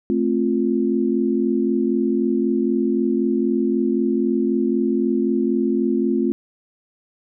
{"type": "chord", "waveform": "sine", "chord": "F major", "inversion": "first", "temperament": "equal with one note detuned", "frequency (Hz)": [220, 263.9, 349.2], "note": ["A3", "C4", "F4"], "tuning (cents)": [0, 15, 0], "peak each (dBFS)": -21, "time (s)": [0.1, 6.32], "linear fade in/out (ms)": 0, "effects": []}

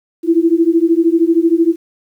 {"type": "beating tone pair", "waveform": "sine", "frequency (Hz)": [326.4, 339.4], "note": ["E4", "F4"], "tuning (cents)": [-17, -49], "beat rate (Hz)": 13, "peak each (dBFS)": -12, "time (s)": [0.23, 1.76], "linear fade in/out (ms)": 50, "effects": ["8-bit"]}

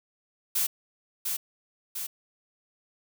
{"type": "noise with echo", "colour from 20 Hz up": "blue", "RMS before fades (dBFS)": -26, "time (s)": [0.55, 0.67], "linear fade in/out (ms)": 10, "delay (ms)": 700, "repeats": 2, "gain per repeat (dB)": -4, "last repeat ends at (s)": 2.07, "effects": []}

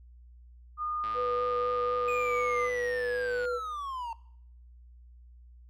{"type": "tone with pitch glide", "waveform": "sine", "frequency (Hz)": [1221, 1200], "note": ["D#6", "D6"], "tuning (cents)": [-33, 37], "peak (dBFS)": -30, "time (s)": [0.77, 2.7], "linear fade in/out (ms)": 50, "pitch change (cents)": -30, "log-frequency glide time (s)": [2.03, 2.35]}
{"type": "click train", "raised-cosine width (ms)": 0.3, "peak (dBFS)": -29, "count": 264, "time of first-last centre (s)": [1.04, 3.453], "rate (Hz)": 109}
{"type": "tone with vibrato", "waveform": "sine", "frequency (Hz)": 491.8, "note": "B4", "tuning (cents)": -7, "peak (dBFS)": -29, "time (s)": [1.14, 3.6], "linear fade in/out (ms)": 50, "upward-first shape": "sine", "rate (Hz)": 4, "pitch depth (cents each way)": 13}
{"type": "linear sweep", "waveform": "triangle", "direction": "down", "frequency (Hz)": [2489, 899], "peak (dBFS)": -32, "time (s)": [2.08, 4.13], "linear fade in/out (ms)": 2}
{"effects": ["noise-tail reverb RT60 0.7 s tail -22 dB re dry", "added 60 Hz sine -50 dBFS peak until 5.69 s"]}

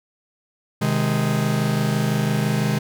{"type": "chord", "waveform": "45% pulse", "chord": "Ab major", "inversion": "first", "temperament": "just", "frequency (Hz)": [129.78, 155.74, 207.7], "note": ["C3", "Eb3", "Ab3"], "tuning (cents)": [-14, 2, 0], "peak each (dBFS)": -23, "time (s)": [0.81, 2.79], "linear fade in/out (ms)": 10, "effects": []}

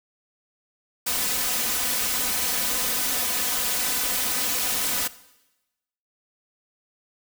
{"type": "noise with comb filter", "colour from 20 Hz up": "white", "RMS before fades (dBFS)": -25, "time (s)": [1.06, 5.08], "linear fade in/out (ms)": 10, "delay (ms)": 4, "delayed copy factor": 0.95, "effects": ["noise-tail reverb RT60 1.0 s tail -18 dB re dry"]}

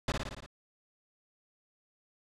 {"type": "noise with echo", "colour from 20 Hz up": "pink", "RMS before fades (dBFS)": -30, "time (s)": [0.08, 0.12], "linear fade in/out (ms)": 2, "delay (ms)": 57, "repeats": 6, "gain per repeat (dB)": -3, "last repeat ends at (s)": 0.462, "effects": ["low-pass 5000 Hz 12 dB/octave"]}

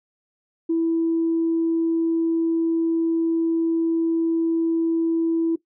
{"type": "tone", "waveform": "sine", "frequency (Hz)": 329.6, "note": "E4", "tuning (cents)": 0, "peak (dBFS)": -17, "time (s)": [0.69, 5.56], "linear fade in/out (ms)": 10, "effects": ["noise-tail reverb RT60 0.1 s tail -17 dB re dry", "tanh soft clip ceiling -13 dBFS"]}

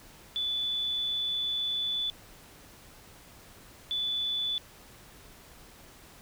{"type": "tone bursts at uneven times", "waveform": "sine", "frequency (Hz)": 3474, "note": "A7", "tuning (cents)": -23, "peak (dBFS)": -28, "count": 2, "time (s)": [[0.36, 2.1], [3.91, 4.58]], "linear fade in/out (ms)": 0, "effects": ["pink hiss -53 dBFS RMS until 6.21 s"]}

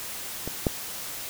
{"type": "clicks", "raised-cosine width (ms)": 2, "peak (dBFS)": [-18, -8], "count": 2, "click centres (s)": [0.476, 0.668], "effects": ["white hiss -36 dBFS RMS until 1.29 s"]}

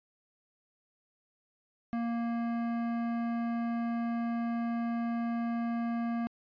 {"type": "tone with hard clipping", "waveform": "sine", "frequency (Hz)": 233.5, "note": "A#3", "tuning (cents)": 3, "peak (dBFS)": -32, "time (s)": [1.93, 6.27], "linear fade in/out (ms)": 0, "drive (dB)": 14, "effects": ["resampled to 11025 Hz"]}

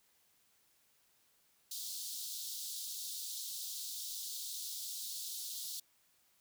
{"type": "high-pass noise", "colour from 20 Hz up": "pink", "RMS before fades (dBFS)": -43, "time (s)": [1.71, 5.8], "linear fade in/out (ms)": 5, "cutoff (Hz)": 3600, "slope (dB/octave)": 48, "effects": ["white hiss -72 dBFS RMS until 6.4 s"]}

